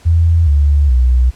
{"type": "tone with pitch steps", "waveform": "sine", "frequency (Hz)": [83.3, 72.1, 62.4], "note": ["E2", "D2", "B1"], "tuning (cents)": [19, -31, 19], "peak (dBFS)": -7, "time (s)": [0.05, 1.31], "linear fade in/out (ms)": 20, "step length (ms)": 420, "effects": ["pink hiss -45 dBFS RMS until 1.35 s", "low-pass 10000 Hz 12 dB/octave"]}